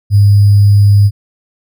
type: tone with sample-and-hold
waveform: sine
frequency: 101.5 Hz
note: G#2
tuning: 39 cents flat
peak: -3 dBFS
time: 0.1-1.11 s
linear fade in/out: 50 ms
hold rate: 4900 Hz
effects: none